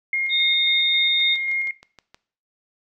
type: tone with tremolo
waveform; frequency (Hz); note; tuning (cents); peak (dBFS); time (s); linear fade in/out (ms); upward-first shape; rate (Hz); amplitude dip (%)
sine; 2136; C7; +35; -19; 0.13-1.71; 2; square; 3.7; 25
type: tone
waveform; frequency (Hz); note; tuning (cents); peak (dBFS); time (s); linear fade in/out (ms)
sine; 3666; A#7; -30; -18; 0.29-1.38; 50
type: click train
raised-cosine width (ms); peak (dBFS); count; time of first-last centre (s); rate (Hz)
0.2; -26; 7; 1.2-2.145; 6.35
effects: noise-tail reverb RT60 0.5 s tail -19 dB re dry